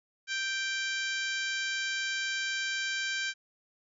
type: harmonic tone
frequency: 784 Hz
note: G5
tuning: in tune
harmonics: 2 / 3 / 4 / 5 / 6 / 7 / 8 / 9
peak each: -33 / -37 / -39 / -41 / -43 / -44 / -45 / -46 dBFS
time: 0.27-3.34 s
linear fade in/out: 50 ms
effects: none